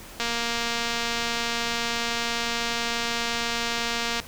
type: click train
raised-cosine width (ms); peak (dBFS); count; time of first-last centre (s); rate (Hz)
0.2; -10; 937; 0.2-4.2; 234
effects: pink hiss -43 dBFS RMS until 4.27 s